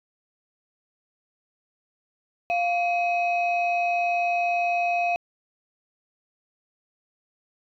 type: tone pair together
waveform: sine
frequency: 700 / 2538 Hz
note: F5 / D#7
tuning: +4 / +34 cents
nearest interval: octave + minor seventh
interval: 2230 cents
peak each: -21 / -26 dBFS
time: 2.5-5.16 s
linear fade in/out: 0 ms
effects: tanh soft clip ceiling -16 dBFS